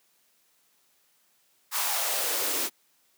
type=noise with high-pass filter sweep; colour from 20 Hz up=white; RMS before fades=-28 dBFS; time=1.71-2.7 s; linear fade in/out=50 ms; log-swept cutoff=1000 to 290 Hz; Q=2.4; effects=white hiss -67 dBFS RMS until 3.17 s + high-pass 150 Hz 12 dB/octave